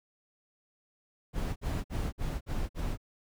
brown noise bursts, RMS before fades -32 dBFS, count 6, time 1.33-2.975 s, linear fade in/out 50 ms, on 230 ms, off 53 ms, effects none

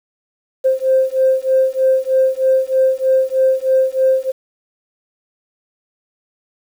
sine beating tone pair, 523.3 / 526.5 Hz, C5 / C5, 0 / +11 cents, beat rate 3.2 Hz, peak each -14 dBFS, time 0.64-4.32 s, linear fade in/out 20 ms, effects tanh soft clip ceiling -4 dBFS + 7-bit

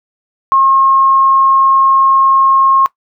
sine tone, 1077 Hz, C6, 50 cents sharp, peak -6 dBFS, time 0.52-2.86 s, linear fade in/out 0 ms, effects noise-tail reverb RT60 0.1 s tail -19 dB re dry

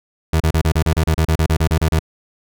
30% pulse tone bursts, 79.8 Hz, D#2, 44 cents sharp, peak -10 dBFS, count 16, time 0.33-1.993 s, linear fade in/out 5 ms, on 73 ms, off 33 ms, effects none

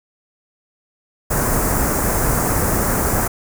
pink band-stop noise, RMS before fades -18 dBFS, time 1.3-3.28 s, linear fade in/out 10 ms, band 1700 to 6800 Hz, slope 24 dB/octave, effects none

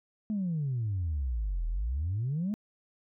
sine exponential two-way sweep, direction down then up, 220 to 38.89 to 220 Hz, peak -27 dBFS, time 0.3-2.54 s, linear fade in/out 0 ms, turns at 1.67 s, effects tanh soft clip ceiling -25 dBFS

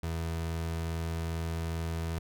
30% pulse tone, 82.41 Hz, E2, in tune, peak -29 dBFS, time 0.03-2.19 s, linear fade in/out 5 ms, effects none

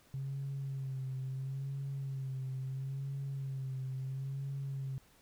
sine tone with vibrato, 134.5 Hz, C3, 48 cents sharp, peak -35 dBFS, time 0.14-4.98 s, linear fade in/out 0 ms, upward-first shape sine, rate 0.74 Hz, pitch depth 44 cents each way, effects tanh soft clip ceiling -32 dBFS + pink hiss -65 dBFS RMS until 5.21 s

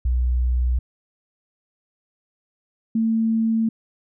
sine tone pair in turn, 61.74 / 224.4 Hz, B1 / A3, 0 / +34 cents, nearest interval octave + minor seventh, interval 2234 cents, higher second, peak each -17 dBFS, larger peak neither, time 0.05-0.79 / 2.95-3.69 s, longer neither, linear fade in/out 5 ms, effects none

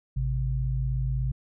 sine tone pair together, 54.09 / 130.6 Hz, A1 / C3, -29 / -3 cents, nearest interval octave + minor third, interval 1526 cents, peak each -27 dBFS, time 0.16-1.32 s, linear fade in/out 10 ms, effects none

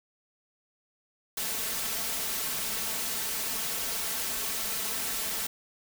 white noise with comb filter, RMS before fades -32 dBFS, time 1.37-5.47 s, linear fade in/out 5 ms, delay 4.5 ms, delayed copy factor +0.55, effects none

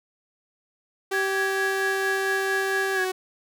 sawtooth tone with pitch glide, 387.3 to 372.8 Hz, G4 to F#4, -21 to +13 cents, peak -21 dBFS, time 1.11-3.12 s, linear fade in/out 10 ms, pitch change -66 cents, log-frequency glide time 2.94-3.01 s
sine tone with tremolo, 1661.2 Hz, G#6, in tune, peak -23 dBFS, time 1.13-3.05 s, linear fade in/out 10 ms, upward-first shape sine, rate 4.4 Hz, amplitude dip 50%
effects none

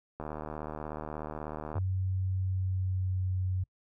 click train, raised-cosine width 1 ms, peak -24 dBFS, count 122, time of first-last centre 0.2-1.782 s, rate 76.5 Hz
sine tone with pitch glide, 94 to 92.76 Hz, F#2 to F#2, +28 to +5 cents, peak -28 dBFS, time 1.75-3.64 s, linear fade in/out 10 ms, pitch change -23 cents, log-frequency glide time 2.4-3.33 s
effects noise-tail reverb RT60 0.1 s tail -26 dB re dry

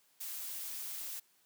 blue noise, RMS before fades -42 dBFS, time 0.2-1.2 s, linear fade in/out 10 ms, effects white hiss -70 dBFS RMS until 1.45 s + high-pass 150 Hz 12 dB/octave

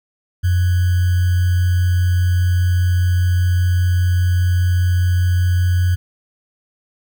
sine tone with sample-and-hold, 89.5 Hz, F2, 43 cents sharp, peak -12 dBFS, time 0.43-5.96 s, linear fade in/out 20 ms, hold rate 1575 Hz, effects none

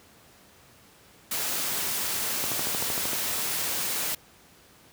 white noise, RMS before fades -29 dBFS, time 1.31-4.15 s, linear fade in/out 5 ms
click train, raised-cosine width 1 ms, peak -18 dBFS, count 10, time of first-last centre 2.44-3.132 s, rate 13 Hz
effects pink hiss -55 dBFS RMS until 4.92 s + high-pass 80 Hz 12 dB/octave

